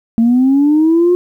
sine linear sweep, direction up, 224.5 to 360 Hz, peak -6 dBFS, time 0.18-1.15 s, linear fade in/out 0 ms, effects tanh soft clip ceiling -4 dBFS + 8-bit

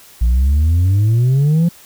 sine exponential sweep, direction up, 56.1 to 174.61 Hz, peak -7 dBFS, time 0.21-1.69 s, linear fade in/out 10 ms, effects tanh soft clip ceiling -9 dBFS + white hiss -43 dBFS RMS until 1.85 s

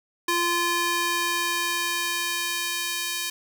square tone with high-pass filter sweep, 345.7 Hz, F4, 18 cents flat, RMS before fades -26 dBFS, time 0.28-3.3 s, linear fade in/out 5 ms, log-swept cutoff 740 to 2800 Hz, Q 0.71, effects none

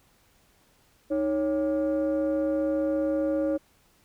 sine tone pair together, 311.1 / 554 Hz, D#4 / C#5, 0 / -1 cents, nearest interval minor seventh, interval 999 cents, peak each -24 dBFS, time 1.1-3.58 s, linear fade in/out 20 ms, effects tanh soft clip ceiling -20 dBFS + pink hiss -63 dBFS RMS until 4.04 s

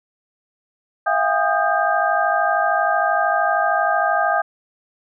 sine tone cluster, 659 / 712 / 808 / 1234 / 1586 Hz, E5 / F5 / G#5 / D#6 / G6, -1 / +33 / -48 / -15 / +20 cents, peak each -22 dBFS, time 1.06-4.42 s, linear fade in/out 10 ms, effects none

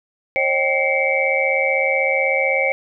sine tone cluster, 537 / 613 / 780 / 2122 / 2285 Hz, C5 / D#5 / G5 / C7 / D7, +45 / -26 / -9 / +24 / -48 cents, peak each -20 / -27 / -26 / -22 / -20 dBFS, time 0.36-2.72 s, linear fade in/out 0 ms, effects none

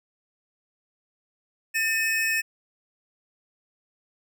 square tone pair together, 1796.7 / 2549 Hz, A6 / D#7, +36 / +41 cents, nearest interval tritone, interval 605 cents, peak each -26 dBFS, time 1.74-2.42 s, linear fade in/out 20 ms, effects none

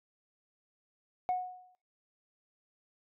sine tone with exponential decay, 732 Hz, F#5, 19 cents flat, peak -24 dBFS, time 1.29-1.75 s, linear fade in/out 0 ms, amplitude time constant 99 ms, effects noise-tail reverb RT60 0.2 s tail -20 dB re dry + tanh soft clip ceiling -25 dBFS

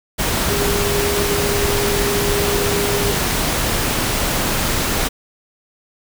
sine tone in noise, 406.2 Hz, G#4, 38 cents flat, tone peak -20 dBFS, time 0.49-3.12 s, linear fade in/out 20 ms, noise pink, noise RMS -19 dBFS, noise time 0.18-5.09 s, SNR -4 dB, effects none

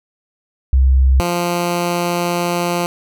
sine / 10% pulse tone pair in turn, 65.8 / 174.2 Hz, C2 / F3, +10 / -4 cents, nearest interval octave + perfect fourth, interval 1686 cents, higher second, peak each -8 dBFS, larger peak neither, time 0.73-1.2 / 1.2-2.86 s, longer second, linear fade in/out 0 ms, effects none

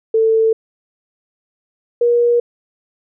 sine tone pair in turn, 445.5 / 476.8 Hz, A4 / A#4, +22 / +39 cents, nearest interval minor second, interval 117 cents, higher second, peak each -10 dBFS, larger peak neither, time 0.14-0.53 / 2.01-2.4 s, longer neither, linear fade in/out 5 ms, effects none

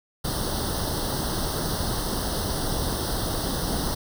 pink noise with comb filter, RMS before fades -27 dBFS, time 0.24-3.95 s, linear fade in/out 10 ms, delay 0.21 ms, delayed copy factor +1, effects none

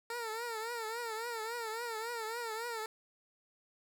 15% pulse tone with vibrato, 457 Hz, A#4, 34 cents flat, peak -31 dBFS, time 0.1-2.86 s, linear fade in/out 2 ms, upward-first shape triangle, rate 3.6 Hz, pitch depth 110 cents each way, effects none

